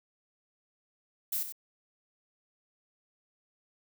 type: noise with echo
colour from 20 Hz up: violet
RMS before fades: -32 dBFS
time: 1.32-1.43 s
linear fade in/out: 5 ms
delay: 94 ms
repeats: 1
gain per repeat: -9 dB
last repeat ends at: 1.524 s
effects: none